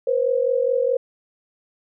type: tone pair together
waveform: sine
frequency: 484.2 / 529 Hz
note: B4 / C5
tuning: -34 / +19 cents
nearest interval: major second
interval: 153 cents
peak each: -20 dBFS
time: 0.07-0.97 s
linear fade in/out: 5 ms
effects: none